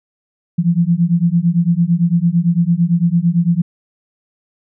sine beating tone pair, 166.7 / 175.6 Hz, E3 / F3, +20 / +10 cents, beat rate 8.9 Hz, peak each -14 dBFS, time 0.58-3.62 s, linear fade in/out 10 ms, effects none

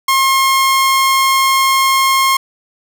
sawtooth tone, 1072 Hz, C6, 42 cents sharp, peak -6 dBFS, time 0.08-2.37 s, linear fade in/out 5 ms, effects none

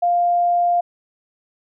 sine tone, 700 Hz, F5, 4 cents sharp, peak -14 dBFS, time 0.02-0.81 s, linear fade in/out 10 ms, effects none

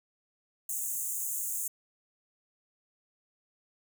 pink high-pass noise, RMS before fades -34 dBFS, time 0.69-1.68 s, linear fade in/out 5 ms, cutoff 6500 Hz, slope 96 dB/octave, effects none

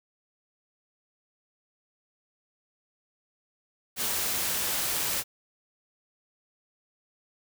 white noise, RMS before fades -29 dBFS, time 3.96-5.24 s, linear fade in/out 50 ms, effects none

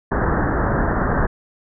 pink low-pass noise, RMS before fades -19 dBFS, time 0.11-1.27 s, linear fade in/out 10 ms, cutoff 1800 Hz, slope 96 dB/octave, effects none

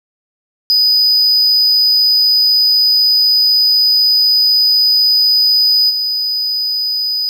triangle tone with level steps, 4978 Hz, D#8, in tune, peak -7 / -13 dBFS, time 0.7-7.29 s, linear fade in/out 0 ms, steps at 5.89 s, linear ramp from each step 20 ms, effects none

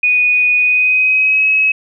sine tone with pitch glide, 2476 to 2562 Hz, D#7 to E7, -9 to -50 cents, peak -9 dBFS, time 0.03-1.72 s, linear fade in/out 5 ms, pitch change +59 cents, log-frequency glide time 0.59-1.47 s, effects none

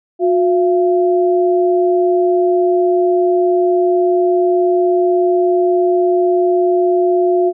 sine tone pair together, 360.8 / 681.1 Hz, F#4 / F5, -44 / -44 cents, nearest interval major seventh, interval 1100 cents, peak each -11 / -17 dBFS, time 0.19-7.53 s, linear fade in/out 50 ms, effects none

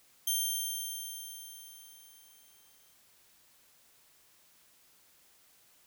5% pulse tone with exponential decay, 3164 Hz, G7, 15 cents sharp, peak -19 dBFS, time 0.27-2.94 s, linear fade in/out 5 ms, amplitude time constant 580 ms, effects white hiss -64 dBFS RMS until 5.86 s

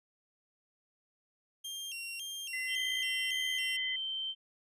sawtooth tone with vibrato, 2963 Hz, F#7, 2 cents sharp, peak -36 dBFS, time 1.64-3.77 s, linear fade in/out 10 ms, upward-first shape square, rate 1.8 Hz, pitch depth 130 cents each way
sine tone, 2031 Hz, B6, 48 cents sharp, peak -35 dBFS, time 2.53-3.96 s, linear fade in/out 5 ms
sine tone with pitch glide, 3136 to 3114 Hz, G7 to G7, 0 to -12 cents, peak -34 dBFS, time 2.67-4.35 s, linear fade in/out 50 ms, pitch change -12 cents, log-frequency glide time 2.96-3.5 s
effects resampled to 32000 Hz

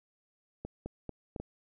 clicks, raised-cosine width 2 ms, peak -25 dBFS, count 5, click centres 0.65 / 0.86 / 1.093 / 1.362 / 1.4 s, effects none

